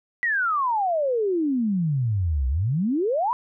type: exponential two-way sweep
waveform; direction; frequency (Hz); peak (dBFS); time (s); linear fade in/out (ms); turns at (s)
sine; down then up; 1975.5 to 61.74 to 1028; -20; 0.23-3.33; 0; 2.48
effects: none